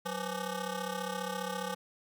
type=ring-modulated tone; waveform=15% pulse; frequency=338.8 Hz; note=E4; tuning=48 cents sharp; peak=-25 dBFS; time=0.05-1.75 s; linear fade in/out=10 ms; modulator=152 Hz; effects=none